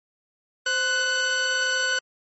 sawtooth tone pair together, 520 / 1489.6 Hz, C5 / F#6, -11 / +11 cents, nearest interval octave + tritone, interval 1822 cents, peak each -27 / -18 dBFS, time 0.66-1.99 s, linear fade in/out 5 ms, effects MP3 32 kbps

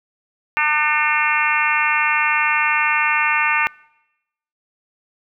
harmonic tone with a mistuned harmonic, 300 Hz, D4, 37 cents sharp, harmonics 3 / 4 / 5 / 6 / 7 / 8 / 9, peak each -23 / -23 / -23 / -23 / -23 / -23 / -23 dBFS, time 0.57-3.67 s, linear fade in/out 0 ms, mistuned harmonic 7, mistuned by +43 cents, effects noise-tail reverb RT60 0.9 s tail -24 dB re dry

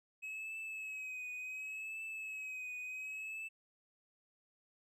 triangle tone with vibrato, 2559 Hz, D#7, 48 cents sharp, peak -40 dBFS, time 0.22-3.49 s, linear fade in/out 20 ms, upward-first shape triangle, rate 0.69 Hz, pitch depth 55 cents each way, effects none

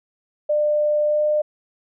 sine tone with pitch glide, 598 to 602.9 Hz, D5 to D5, +31 to +45 cents, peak -16 dBFS, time 0.49-1.42 s, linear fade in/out 10 ms, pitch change +14 cents, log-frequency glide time 1.08-1.26 s, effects none

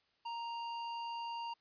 square tone, 932.3 Hz, A#5, in tune, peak -40 dBFS, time 0.25-1.54 s, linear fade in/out 10 ms, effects white hiss -75 dBFS RMS until 1.6 s + resampled to 11025 Hz

